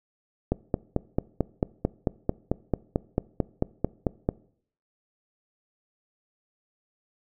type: click train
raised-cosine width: 2 ms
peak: -9 dBFS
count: 18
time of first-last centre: 0.52-4.289 s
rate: 4.51 Hz
effects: noise-tail reverb RT60 0.6 s tail -22 dB re dry